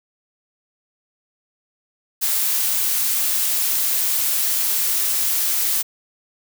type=noise; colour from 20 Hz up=blue; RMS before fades=-20 dBFS; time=2.21-5.83 s; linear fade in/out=20 ms; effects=none